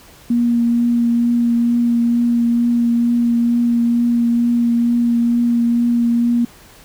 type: tone with vibrato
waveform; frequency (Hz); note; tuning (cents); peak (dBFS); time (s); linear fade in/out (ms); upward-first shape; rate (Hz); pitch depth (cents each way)
sine; 236.7; A#3; +27; -12; 0.3-6.45; 5; triangle; 2.2; 15
effects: pink hiss -44 dBFS RMS until 6.84 s